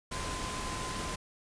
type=tone in noise; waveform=sine; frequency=1029 Hz; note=C6; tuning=29 cents flat; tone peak=-41 dBFS; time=0.11-1.16 s; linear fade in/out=10 ms; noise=pink; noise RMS=-37 dBFS; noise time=0.11-1.16 s; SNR=-7 dB; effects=resampled to 22050 Hz